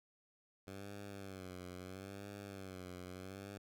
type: tone with vibrato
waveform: 10% pulse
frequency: 95.5 Hz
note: G2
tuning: 45 cents flat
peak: -39 dBFS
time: 0.67-3.58 s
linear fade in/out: 5 ms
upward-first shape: sine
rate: 0.76 Hz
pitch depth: 98 cents each way
effects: none